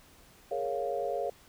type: chord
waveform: sine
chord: Bb minor seventh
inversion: third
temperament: equal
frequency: 415.3 / 466.2 / 554.4 / 698.5 Hz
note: Ab4 / Bb4 / Db5 / F5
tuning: 0 / 0 / 0 / 0 cents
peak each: -37 / -36 / -34 / -35 dBFS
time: 0.51-1.3 s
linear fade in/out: 5 ms
effects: pink hiss -58 dBFS RMS until 1.48 s